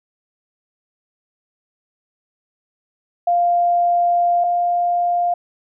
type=tone pair in turn; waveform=sine; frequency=698 / 701.3 Hz; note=F5 / F5; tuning=-1 / +7 cents; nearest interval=unison; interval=8 cents; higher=second; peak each=-13 / -15 dBFS; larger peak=first; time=3.27-4.44 / 4.44-5.34 s; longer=first; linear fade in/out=5 ms; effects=none